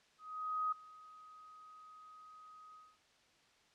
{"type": "tone with ADSR envelope", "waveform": "sine", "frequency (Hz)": 1256, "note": "D#6", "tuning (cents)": 16, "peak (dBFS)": -32, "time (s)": [0.18, 2.98], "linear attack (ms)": 540, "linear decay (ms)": 7, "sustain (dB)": -22, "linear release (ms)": 230, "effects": ["white hiss -69 dBFS RMS until 3.74 s", "low-pass 5000 Hz 12 dB/octave"]}